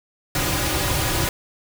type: noise with comb filter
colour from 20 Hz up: pink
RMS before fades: -22 dBFS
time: 0.35-1.29 s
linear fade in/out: 2 ms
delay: 4.5 ms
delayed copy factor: -0.75
effects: none